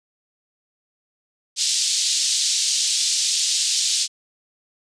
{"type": "band-pass noise", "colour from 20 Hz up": "pink", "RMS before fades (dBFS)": -21, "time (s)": [1.56, 4.08], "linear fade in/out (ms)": 50, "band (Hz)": [3800, 8100], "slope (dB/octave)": 24, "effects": ["resampled to 22050 Hz"]}